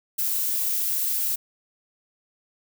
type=noise; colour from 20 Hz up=violet; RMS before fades=-25 dBFS; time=0.18-1.36 s; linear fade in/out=10 ms; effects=none